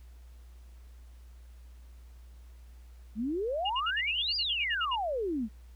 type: exponential two-way sweep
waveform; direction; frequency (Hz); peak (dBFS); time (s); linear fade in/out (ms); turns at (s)
sine; up then down; 201.8 to 4960 to 201.8; -29; 3.15-5.49; 50; 4.36
type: tone bursts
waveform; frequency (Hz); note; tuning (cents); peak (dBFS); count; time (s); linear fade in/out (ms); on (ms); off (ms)
sine; 2843; F7; +30; -30; 13; 3.65-4.959; 10; 49; 56
effects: added 60 Hz sine -48 dBFS peak until 5.75 s + pink hiss -66 dBFS RMS until 5.75 s